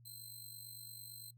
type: tone with amplitude modulation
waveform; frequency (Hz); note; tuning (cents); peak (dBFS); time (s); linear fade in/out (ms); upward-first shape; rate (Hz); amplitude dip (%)
5% pulse; 4101; C8; -36; -40; 0.05-1.31; 10; sine; 48.9; 60
effects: noise-tail reverb RT60 0.1 s tail -22 dB re dry + added 119 Hz sine -59 dBFS peak until 1.37 s